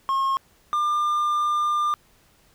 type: tone pair in turn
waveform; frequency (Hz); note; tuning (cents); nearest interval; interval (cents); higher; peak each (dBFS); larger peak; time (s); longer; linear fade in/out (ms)
triangle; 1079 / 1199.3; C#6 / D6; -47 / +36; major second; 183; second; -18; neither; 0.09-0.37 / 0.73-1.94; second; 0
effects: pink hiss -59 dBFS RMS until 2.54 s